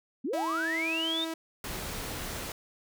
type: linear sweep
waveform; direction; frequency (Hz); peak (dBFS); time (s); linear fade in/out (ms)
sine; up; 213.8 to 3729; -29; 0.24-1.25; 10
type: tone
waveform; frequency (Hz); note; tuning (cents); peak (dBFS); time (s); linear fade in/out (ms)
sawtooth; 325.1; E4; -24; -29; 0.33-1.34; 5
type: noise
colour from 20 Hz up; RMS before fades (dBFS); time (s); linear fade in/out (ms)
pink; -37; 1.64-2.52; 2
effects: none